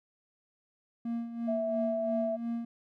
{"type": "tone with tremolo", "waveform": "triangle", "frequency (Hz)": 233.1, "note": "A#3", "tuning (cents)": 0, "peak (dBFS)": -28, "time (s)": [1.05, 2.65], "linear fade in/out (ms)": 5, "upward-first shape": "sine", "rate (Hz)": 2.9, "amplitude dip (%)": 65}
{"type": "tone with pitch glide", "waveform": "sine", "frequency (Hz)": [656, 659.8], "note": ["E5", "E5"], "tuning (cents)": [-9, 1], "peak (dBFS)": -29, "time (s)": [1.47, 2.37], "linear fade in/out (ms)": 20, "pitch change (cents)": 10, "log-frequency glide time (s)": [1.8, 2]}
{"effects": []}